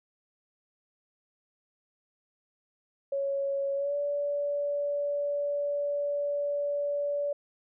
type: tone with pitch glide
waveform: sine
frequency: 554.4 to 575.9 Hz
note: C#5 to D5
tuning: 0 to -34 cents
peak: -27 dBFS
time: 3.12-7.33 s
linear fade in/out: 5 ms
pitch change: +66 cents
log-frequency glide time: 3.75-3.95 s
effects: none